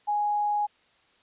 sine tone, 830.6 Hz, G#5, in tune, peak -23 dBFS, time 0.07-0.67 s, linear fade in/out 20 ms, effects white hiss -63 dBFS RMS until 1.22 s + resampled to 8000 Hz

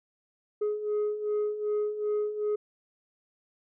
sine beating tone pair, 418 / 420.6 Hz, G#4 / G#4, +11 / +22 cents, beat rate 2.6 Hz, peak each -31 / -26 dBFS, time 0.61-2.56 s, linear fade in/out 10 ms, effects tanh soft clip ceiling -24 dBFS

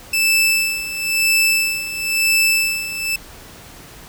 sawtooth tone with tremolo, 2637 Hz, E7, in tune, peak -9 dBFS, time 0.13-3.16 s, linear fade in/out 5 ms, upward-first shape sine, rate 0.99 Hz, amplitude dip 75%, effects pink hiss -40 dBFS RMS until 4.08 s

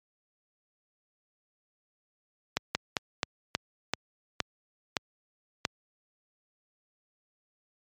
slowing click train, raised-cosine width 0.2 ms, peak -8 dBFS, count 9, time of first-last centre 2.57-5.651 s, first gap 180 ms, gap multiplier 1.21, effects high-pass 80 Hz 12 dB/octave + MP3 96 kbps

